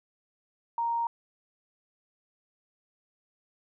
sine tone, 932.3 Hz, A#5, in tune, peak -26 dBFS, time 0.78-1.07 s, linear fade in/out 2 ms, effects none

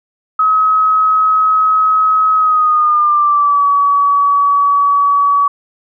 sine tone with pitch glide, 1276 to 1136.8 Hz, D#6 to C#6, +43 to +43 cents, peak -8 dBFS, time 0.39-5.48 s, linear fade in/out 5 ms, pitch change -200 cents, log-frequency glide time 2.35-3.67 s, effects none

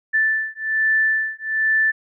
sine beating tone pair, 1760 / 1761.2 Hz, A6 / A6, 0 / +1 cents, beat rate 1.2 Hz, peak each -20 dBFS, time 0.13-1.92 s, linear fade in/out 20 ms, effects none

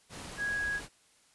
sine tone in noise, 1657 Hz, G#6, 4 cents flat, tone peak -30 dBFS, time 0.37-0.81 s, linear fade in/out 50 ms, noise pink, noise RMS -44 dBFS, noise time 0.09-0.89 s, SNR +11 dB, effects white hiss -65 dBFS RMS until 1.34 s + resampled to 24000 Hz

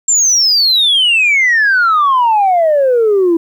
sine exponential sweep, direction down, 7459 to 325.8 Hz, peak -6 dBFS, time 0.08-3.37 s, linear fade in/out 5 ms, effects tanh soft clip ceiling -5 dBFS + 8-bit

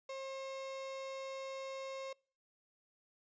35% pulse tone, 536 Hz, C5, 42 cents sharp, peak -40 dBFS, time 0.09-2.13 s, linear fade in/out 5 ms, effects noise-tail reverb RT60 0.4 s tail -26 dB re dry + resampled to 16000 Hz

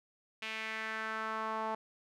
sawtooth tone with band-pass filter sweep, 220 Hz, A3, in tune, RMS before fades -38 dBFS, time 0.42-1.75 s, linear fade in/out 5 ms, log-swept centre 2600 to 890 Hz, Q 2.7, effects none

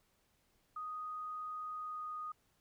sine tone with pitch glide, 1244.5 to 1237.3 Hz, D#6 to D#6, 0 to -10 cents, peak -40 dBFS, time 0.76-2.32 s, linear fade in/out 5 ms, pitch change -10 cents, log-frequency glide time 1.75-2.16 s, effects pink hiss -75 dBFS RMS until 2.6 s

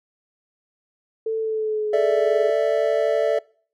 sine tone with pitch glide, 443.9 to 421.4 Hz, A4 to G#4, +15 to +25 cents, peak -21 dBFS, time 1.26-2.5 s, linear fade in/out 5 ms, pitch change -90 cents, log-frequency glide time 1.39-1.95 s
triangle chord, A suspended fourth, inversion none, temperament equal with one note detuned, 443.3 / 587.3 / 659.3 Hz, A4 / D5 / E5, +13 / 0 / 0 cents, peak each -20 / -19 / -20 dBFS, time 1.93-3.39 s, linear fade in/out 5 ms
effects noise-tail reverb RT60 0.5 s tail -25 dB re dry

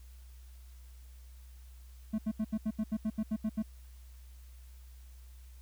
triangle tone bursts, 217.3 Hz, A3, 21 cents flat, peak -27 dBFS, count 12, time 2.13-3.626 s, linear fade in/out 10 ms, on 55 ms, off 76 ms, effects added 62 Hz sine -49 dBFS peak until 5.61 s + white hiss -65 dBFS RMS until 5.61 s

